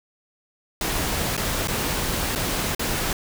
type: noise with dropouts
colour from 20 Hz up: pink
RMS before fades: -25 dBFS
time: 0.81-3.13 s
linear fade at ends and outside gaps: 2 ms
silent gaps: 1.368-1.376 / 1.674-1.682 / 2.352-2.358 / 2.749-2.794 s
effects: none